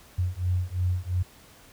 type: beating tone pair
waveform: sine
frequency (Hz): 89 / 91.9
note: F2 / F#2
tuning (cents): +33 / -11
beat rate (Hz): 2.9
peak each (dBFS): -27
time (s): 0.18-1.23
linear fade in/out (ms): 10
effects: pink hiss -53 dBFS RMS until 1.72 s